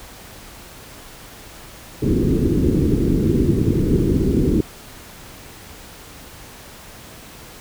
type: low-pass noise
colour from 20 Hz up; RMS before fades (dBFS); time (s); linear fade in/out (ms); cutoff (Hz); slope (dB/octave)
white; -17; 2.02-4.61; 2; 390; 48
effects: pink hiss -40 dBFS RMS until 7.6 s